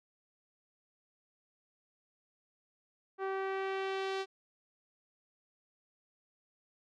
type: tone with low-pass filter sweep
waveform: sawtooth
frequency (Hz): 385.5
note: G4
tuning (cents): -29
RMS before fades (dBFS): -36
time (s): 3.18-4.26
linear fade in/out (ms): 50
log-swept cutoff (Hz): 1400 to 4600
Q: 1.2
effects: none